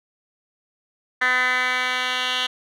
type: tone with band-pass filter sweep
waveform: 10% pulse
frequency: 252.8 Hz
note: B3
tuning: 41 cents sharp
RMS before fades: -22 dBFS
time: 1.21-2.47 s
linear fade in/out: 10 ms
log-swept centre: 1900 to 2900 Hz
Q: 5.5
effects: none